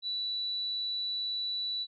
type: tone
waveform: sine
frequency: 3951 Hz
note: B7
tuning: in tune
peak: -31 dBFS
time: 0.02-1.87 s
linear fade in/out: 50 ms
effects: none